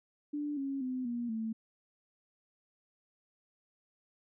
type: tone with pitch steps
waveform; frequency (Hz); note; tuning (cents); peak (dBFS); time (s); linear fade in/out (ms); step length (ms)
sine; 293.7 / 274 / 255.7 / 238.6 / 222.6; D4 / C#4 / C4 / A#3 / A3; 0 / -20 / -40 / +41 / +20; -33; 0.33-1.53; 10; 240
effects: none